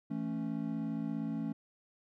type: chord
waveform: triangle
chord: A major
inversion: second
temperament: equal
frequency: 164.81 / 220 / 277.2 Hz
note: E3 / A3 / C#4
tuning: 0 / 0 / 0 cents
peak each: -38 / -35 / -36 dBFS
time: 0.1-1.53 s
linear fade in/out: 10 ms
effects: none